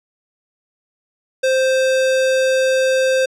square tone, 523.3 Hz, C5, in tune, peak -14 dBFS, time 1.43-3.26 s, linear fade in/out 10 ms, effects low-pass 8000 Hz 12 dB/octave

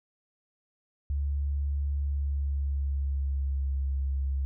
sine tone with pitch glide, 70.9 to 68.01 Hz, C#2 to C#2, +40 to -32 cents, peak -26 dBFS, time 1.1-4.45 s, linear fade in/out 0 ms, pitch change -72 cents, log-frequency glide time 1.97-3.77 s, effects none

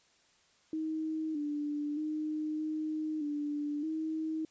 sine tone with pitch steps, 315.3 / 294.2 / 307.5 / 310.3 / 293.5 / 316.4 Hz, D#4 / D4 / D#4 / D#4 / D4 / D#4, +23 / +3 / -20 / -5 / -1 / +29 cents, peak -32 dBFS, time 0.73-4.45 s, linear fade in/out 2 ms, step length 620 ms, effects white hiss -67 dBFS RMS until 4.5 s + resampled to 16000 Hz

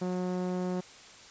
5% pulse tone with low-pass filter, 181.7 Hz, F#3, 31 cents flat, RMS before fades -32 dBFS, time 0.01-0.81 s, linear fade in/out 10 ms, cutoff 360 Hz, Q 0.55, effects white hiss -51 dBFS RMS until 1.3 s + resampled to 16000 Hz

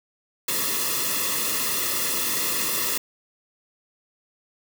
white noise with comb filter, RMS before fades -25 dBFS, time 0.48-2.98 s, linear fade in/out 5 ms, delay 1.3 ms, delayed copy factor -0.9, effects none

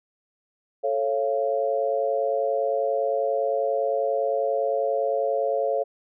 sine chord, A augmented, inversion none, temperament just, 440 / 550 / 687.5 Hz, A4 / C#5 / E#5, 0 / -14 / -27 cents, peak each -27 / -24 / -27 dBFS, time 0.83-5.84 s, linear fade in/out 20 ms, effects none

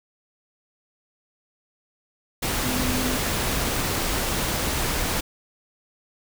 sine tone in noise, 253.2 Hz, B3, 43 cents sharp, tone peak -27 dBFS, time 2.63-3.17 s, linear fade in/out 10 ms, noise pink, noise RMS -25 dBFS, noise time 2.42-5.21 s, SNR -5 dB, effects none

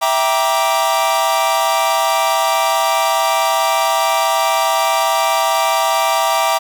45% pulse chord, E half-diminished seventh, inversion none, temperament equal with one note detuned, 659.3 / 784 / 945.3 / 1174.7 Hz, E5 / G5 / Bb5 / D6, 0 / 0 / +24 / 0 cents, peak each -19 dBFS, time 0.01-6.59 s, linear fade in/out 20 ms, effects 8-bit

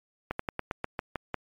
slowing click train, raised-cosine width 0.5 ms, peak -15 dBFS, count 9, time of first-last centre 0.31-1.343 s, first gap 84 ms, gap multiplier 1.12, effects MP3 96 kbps

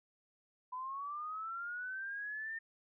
sine linear sweep, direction up, 995 to 1820 Hz, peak -39 dBFS, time 0.72-2.59 s, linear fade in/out 10 ms, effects none

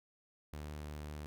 sawtooth tone, 74.8 Hz, D2, 32 cents sharp, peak -39 dBFS, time 0.53-1.26 s, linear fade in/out 0 ms, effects none

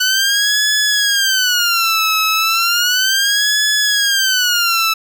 15% pulse tone with vibrato, 1485 Hz, F#6, 6 cents sharp, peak -6 dBFS, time 0-4.94 s, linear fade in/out 10 ms, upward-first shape sine, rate 0.34 Hz, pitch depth 240 cents each way, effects none

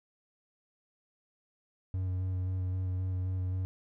triangle tone with vibrato, 92.5 Hz, F#2, in tune, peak -28 dBFS, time 1.94-3.65 s, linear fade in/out 0 ms, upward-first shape square, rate 3.8 Hz, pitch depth 13 cents each way, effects none

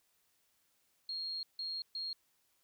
sine tone bursts at uneven times, 4255 Hz, C8, 28 cents sharp, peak -37 dBFS, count 3, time 1.09-1.43 / 1.59-1.82 / 1.95-2.13 s, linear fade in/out 2 ms, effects white hiss -75 dBFS RMS until 2.63 s

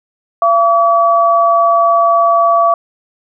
sine tone pair together, 680 / 1143.6 Hz, F5 / D6, -46 / -46 cents, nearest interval major sixth, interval 900 cents, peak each -10 dBFS, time 0.42-2.74 s, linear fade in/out 2 ms, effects none

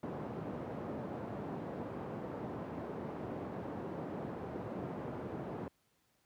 pink band-pass noise, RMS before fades -42 dBFS, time 0.03-5.68 s, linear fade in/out 2 ms, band 130 to 740 Hz, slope 12 dB/octave, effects pink hiss -75 dBFS RMS until 6.25 s + high-pass 80 Hz 12 dB/octave

